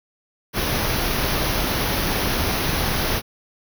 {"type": "band-stop noise", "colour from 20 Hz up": "pink", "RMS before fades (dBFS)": -22, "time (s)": [0.53, 3.22], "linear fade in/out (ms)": 50, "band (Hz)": [6200, 10000], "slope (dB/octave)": 96, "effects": []}